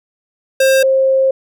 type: tone pair in turn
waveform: square / sine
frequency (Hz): 532 / 532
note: C5 / C5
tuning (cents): +29 / +29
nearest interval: unison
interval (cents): 0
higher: neither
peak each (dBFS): -9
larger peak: neither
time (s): 0.6-0.83 / 0.83-1.31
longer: second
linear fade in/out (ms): 5
effects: none